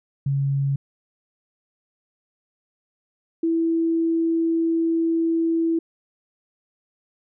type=tone pair in turn; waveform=sine; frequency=138.59 / 329.6 Hz; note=C#3 / E4; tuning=0 / 0 cents; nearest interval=octave + minor third; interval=1500 cents; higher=second; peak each=-19 / -18 dBFS; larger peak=second; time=0.26-0.76 / 3.43-5.79 s; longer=second; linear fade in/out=5 ms; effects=none